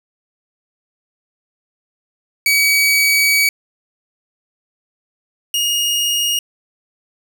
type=tone pair in turn; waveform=sawtooth; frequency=2271 / 2861 Hz; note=C#7 / F7; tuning=+41 / +41 cents; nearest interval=major third; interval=400 cents; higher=second; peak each=-8 / -12 dBFS; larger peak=first; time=2.46-3.49 / 5.54-6.39 s; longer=first; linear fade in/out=2 ms; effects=none